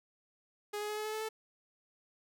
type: tone with pitch steps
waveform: sawtooth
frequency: 415.3 / 419.2 / 423 / 427 / 430.9 / 434.9 / 439 Hz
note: G#4 / G#4 / G#4 / G#4 / A4 / A4 / A4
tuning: 0 / +16 / +32 / +48 / -36 / -20 / -4 cents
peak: -32 dBFS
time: 0.73-1.29 s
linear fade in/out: 10 ms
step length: 80 ms
effects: none